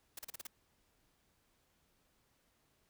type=noise bursts; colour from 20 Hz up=white; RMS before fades=-45 dBFS; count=6; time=0.17-0.47 s; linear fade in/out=5 ms; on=20 ms; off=36 ms; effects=pink hiss -75 dBFS RMS until 2.89 s